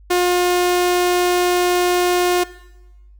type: tone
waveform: sawtooth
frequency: 356.8 Hz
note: F4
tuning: 37 cents sharp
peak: -10 dBFS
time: 0.1-2.44 s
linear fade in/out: 10 ms
effects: noise-tail reverb RT60 1.0 s tail -19 dB re dry + added 50 Hz sine -42 dBFS peak until 3.19 s